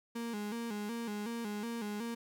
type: tone with vibrato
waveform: 35% pulse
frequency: 220 Hz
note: A3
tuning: in tune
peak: -35 dBFS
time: 0.15-2.15 s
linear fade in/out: 10 ms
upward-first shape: square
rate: 2.7 Hz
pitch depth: 100 cents each way
effects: none